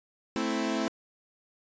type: chord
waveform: sawtooth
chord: A minor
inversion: none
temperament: equal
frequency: 220 / 261.6 / 329.6 Hz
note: A3 / C4 / E4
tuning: 0 / 0 / 0 cents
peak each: -28 dBFS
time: 0.36-0.88 s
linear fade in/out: 0 ms
effects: resampled to 16000 Hz